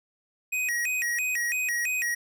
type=tone with vibrato; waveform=square; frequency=2181 Hz; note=C#7; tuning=29 cents flat; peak=-26 dBFS; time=0.52-2.15 s; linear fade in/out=10 ms; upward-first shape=square; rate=3 Hz; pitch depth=240 cents each way; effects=none